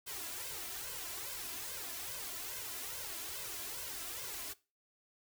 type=noise with flanger; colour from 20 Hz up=white; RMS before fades=-43 dBFS; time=0.06-4.54 s; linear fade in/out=20 ms; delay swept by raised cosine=1.9 to 3 ms; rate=2.4 Hz; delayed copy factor=+0.85; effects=noise-tail reverb RT60 0.3 s tail -20 dB re dry